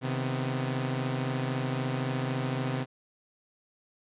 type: tone cluster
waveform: sawtooth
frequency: 131.6 / 155.4 / 249.5 Hz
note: C3 / D#3 / B3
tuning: +10 / -2 / +18 cents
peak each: -26 / -33 / -32 dBFS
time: 0.01-2.86 s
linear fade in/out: 50 ms
effects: resampled to 8000 Hz